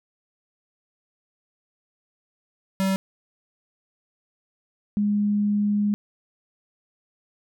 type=tone pair in turn; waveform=square / sine; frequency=192 / 206.4 Hz; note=G3 / G#3; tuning=-36 / -10 cents; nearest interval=minor second; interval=126 cents; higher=second; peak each=-21 / -19 dBFS; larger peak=second; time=2.8-2.96 / 4.97-5.94 s; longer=second; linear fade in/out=0 ms; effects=none